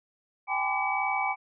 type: tone cluster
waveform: sine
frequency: 783 / 845 / 1016 / 1169 / 2280 Hz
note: G5 / G#5 / B5 / D6 / C#7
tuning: -2 / +30 / +49 / -8 / +48 cents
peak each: -30 / -33 / -33 / -36 / -30 dBFS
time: 0.47-1.36 s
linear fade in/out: 50 ms
effects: none